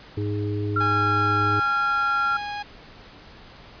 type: harmonic tone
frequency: 103.4 Hz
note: G#2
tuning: 7 cents flat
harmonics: 1 / 3 / 4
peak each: -25 / -30 / -31 dBFS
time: 0.17-1.6 s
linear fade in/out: 5 ms
type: tone with pitch glide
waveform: sine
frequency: 1368 to 1377.5 Hz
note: F6 to F6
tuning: -36 to -24 cents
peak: -20 dBFS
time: 0.76-2.37 s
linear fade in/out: 5 ms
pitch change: +12 cents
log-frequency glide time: 1.49-1.64 s
type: tone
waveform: sawtooth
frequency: 824 Hz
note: G#5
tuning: 14 cents flat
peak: -25 dBFS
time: 0.8-2.63 s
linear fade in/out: 10 ms
effects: pink hiss -46 dBFS RMS until 3.8 s + resampled to 11025 Hz